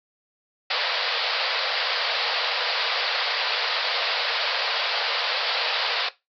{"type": "band-pass noise", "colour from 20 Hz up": "white", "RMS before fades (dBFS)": -25, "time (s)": [0.7, 6.09], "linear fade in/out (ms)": 5, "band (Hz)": [460, 4900], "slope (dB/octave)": 96, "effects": ["noise-tail reverb RT60 0.2 s tail -17 dB re dry", "AAC 64 kbps"]}